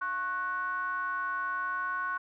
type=ring-modulated tone; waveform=triangle; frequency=194.8 Hz; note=G3; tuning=11 cents flat; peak=-25 dBFS; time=0.01-2.18 s; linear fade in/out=10 ms; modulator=1290 Hz; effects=none